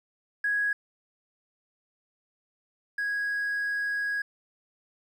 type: tone pair in turn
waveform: triangle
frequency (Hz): 1661.2 / 1654.5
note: G#6 / G#6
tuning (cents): 0 / -7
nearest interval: unison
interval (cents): 7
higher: first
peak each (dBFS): -20 / -24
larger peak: first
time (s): 0.44-0.73 / 2.98-4.22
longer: second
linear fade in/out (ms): 5
effects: tanh soft clip ceiling -22 dBFS